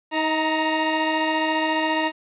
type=tone pair together; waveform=20% pulse; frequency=315.6 / 932.3 Hz; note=D#4 / A#5; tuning=+25 / 0 cents; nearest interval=octave + perfect fifth; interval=1875 cents; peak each=-18 dBFS; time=0.11-2.12 s; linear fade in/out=50 ms; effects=resampled to 8000 Hz + 9-bit